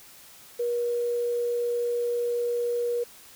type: tone with quantisation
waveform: sine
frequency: 479 Hz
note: A#4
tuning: 47 cents sharp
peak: -24 dBFS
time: 0.59-3.04 s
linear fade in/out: 10 ms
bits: 8
effects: white hiss -50 dBFS RMS until 3.35 s